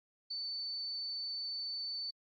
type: tone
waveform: sine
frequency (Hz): 4514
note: C#8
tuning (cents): +31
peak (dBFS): -37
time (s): 0.3-2.11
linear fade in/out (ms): 10
effects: AAC 48 kbps